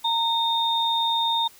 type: tone pair together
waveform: sine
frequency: 920 / 3664 Hz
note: A#5 / A#7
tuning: -23 / -31 cents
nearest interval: 2 octaves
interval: 2392 cents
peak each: -23 dBFS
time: 0.04-1.48 s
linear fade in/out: 10 ms
effects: white hiss -51 dBFS RMS until 1.59 s